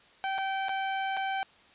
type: tone with dropouts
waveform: sawtooth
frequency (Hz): 774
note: G5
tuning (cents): -22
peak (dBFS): -25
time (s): 0.24-1.43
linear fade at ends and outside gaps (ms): 0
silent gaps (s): 0.381-0.385 / 0.684-0.692 / 1.168-1.172
effects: white hiss -58 dBFS RMS until 1.74 s + resampled to 8000 Hz